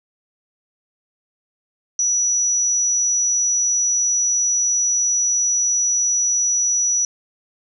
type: tone with amplitude modulation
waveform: sine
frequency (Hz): 5880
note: F#8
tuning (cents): -12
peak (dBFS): -14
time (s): 1.99-7.05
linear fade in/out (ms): 2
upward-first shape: sine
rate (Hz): 243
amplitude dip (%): 35
effects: none